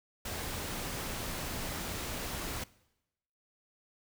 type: noise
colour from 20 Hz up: pink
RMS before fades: -38 dBFS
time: 0.25-2.64 s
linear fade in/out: 5 ms
effects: noise-tail reverb RT60 0.9 s tail -21 dB re dry